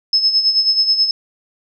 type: tone with tremolo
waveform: sine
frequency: 5200 Hz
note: E8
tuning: 24 cents flat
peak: -9 dBFS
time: 0.13-1.11 s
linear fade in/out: 2 ms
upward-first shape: sine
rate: 9.3 Hz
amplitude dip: 65%
effects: none